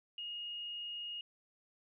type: tone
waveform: sine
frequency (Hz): 2863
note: F7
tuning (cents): +42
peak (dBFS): -40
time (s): 0.18-1.21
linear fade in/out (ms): 2
effects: none

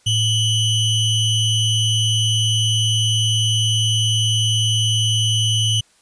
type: ring-modulated tone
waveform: square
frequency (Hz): 1540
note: G6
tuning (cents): -31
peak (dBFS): -13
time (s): 0.06-5.81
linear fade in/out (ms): 10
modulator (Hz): 1430
effects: white hiss -56 dBFS RMS until 6.01 s + resampled to 22050 Hz

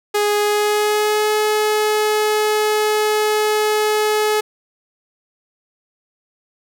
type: tone with pitch glide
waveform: sawtooth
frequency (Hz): 415.3 to 426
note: G#4 to G#4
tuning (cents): 0 to +44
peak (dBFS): -11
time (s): 0.14-4.41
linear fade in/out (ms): 10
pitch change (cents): +44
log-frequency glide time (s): 0.37-1.32
effects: none

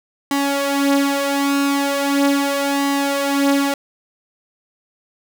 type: tone with flanger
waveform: sawtooth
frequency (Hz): 280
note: C#4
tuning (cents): +18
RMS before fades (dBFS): -18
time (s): 0.31-3.74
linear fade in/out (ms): 2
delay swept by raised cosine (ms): 1 to 6.4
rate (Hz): 0.39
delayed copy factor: +0.65
effects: none

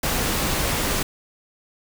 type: noise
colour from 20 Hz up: pink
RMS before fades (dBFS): -23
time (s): 0.03-1.03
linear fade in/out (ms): 5
effects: none

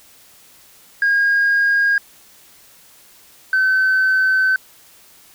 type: tone pair in turn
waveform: sine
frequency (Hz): 1628 / 1529.6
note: G#6 / G6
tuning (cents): -35 / -43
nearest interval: minor second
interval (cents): 108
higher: first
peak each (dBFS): -11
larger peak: neither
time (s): 1.02-1.98 / 3.53-4.56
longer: second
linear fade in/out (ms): 2
effects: tanh soft clip ceiling -10 dBFS + white hiss -48 dBFS RMS until 5.34 s

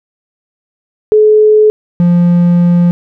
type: tone pair in turn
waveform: sine / triangle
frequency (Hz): 427.7 / 174.3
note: A4 / F3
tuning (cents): -49 / -3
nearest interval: octave + major third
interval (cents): 1554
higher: first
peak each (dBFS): -3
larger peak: neither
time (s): 1.12-1.7 / 2-2.91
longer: second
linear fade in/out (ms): 0
effects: none

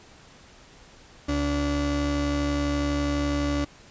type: tone pair together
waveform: 35% pulse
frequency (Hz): 72.1 / 288.4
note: D2 / D4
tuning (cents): -31 / -31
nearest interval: 2 octaves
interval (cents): 2400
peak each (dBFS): -26 / -25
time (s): 1.28-3.65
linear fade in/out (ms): 10
effects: pink hiss -51 dBFS RMS until 3.9 s + resampled to 16000 Hz

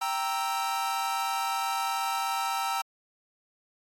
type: chord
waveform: 45% pulse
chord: E diminished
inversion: first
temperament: equal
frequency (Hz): 784 / 932.3 / 1318.5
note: G5 / Bb5 / E6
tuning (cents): 0 / 0 / 0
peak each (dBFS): -32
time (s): 0.01-2.82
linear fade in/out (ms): 10
effects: AAC 48 kbps

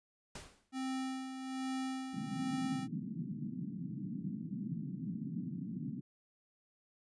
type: noise with exponential decay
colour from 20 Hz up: pink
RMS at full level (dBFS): -44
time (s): 0.35-0.72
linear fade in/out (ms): 5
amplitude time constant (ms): 79
type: tone with tremolo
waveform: square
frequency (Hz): 262.3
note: C4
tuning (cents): +4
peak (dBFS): -36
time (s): 0.72-2.88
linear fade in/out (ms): 50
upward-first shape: sine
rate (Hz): 1.2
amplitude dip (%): 55
type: band-pass noise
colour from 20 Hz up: pink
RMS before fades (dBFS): -41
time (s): 2.13-6.01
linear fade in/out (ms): 10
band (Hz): 140 to 270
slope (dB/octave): 48
effects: resampled to 22050 Hz

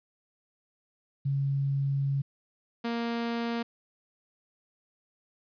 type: tone pair in turn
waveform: sine / sawtooth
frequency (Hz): 138.59 / 233.6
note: C#3 / A#3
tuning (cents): 0 / +4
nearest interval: major sixth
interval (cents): 904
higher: second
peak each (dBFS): -25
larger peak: neither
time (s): 1.25-2.22 / 2.84-3.63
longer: first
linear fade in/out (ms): 10
effects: resampled to 11025 Hz + 11-bit

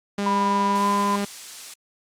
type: tone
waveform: sawtooth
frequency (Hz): 201.7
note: G3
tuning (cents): +50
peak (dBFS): -19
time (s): 0.18-1.25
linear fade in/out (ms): 5
type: tone with pitch glide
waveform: sine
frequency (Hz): 987.8 to 1010.9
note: B5 to B5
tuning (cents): 0 to +40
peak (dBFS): -20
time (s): 0.26-1.16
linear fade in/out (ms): 5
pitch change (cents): +40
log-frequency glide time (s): 0.75-0.87
type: noise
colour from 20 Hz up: blue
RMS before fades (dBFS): -33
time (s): 0.75-1.74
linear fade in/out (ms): 5
effects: low-pass 8000 Hz 12 dB/octave + Opus 48 kbps

